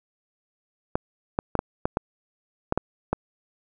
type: clicks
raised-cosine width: 1 ms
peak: -8 dBFS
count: 9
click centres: 0.955 / 1.389 / 1.553 / 1.591 / 1.855 / 1.971 / 2.724 / 2.776 / 3.13 s
effects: none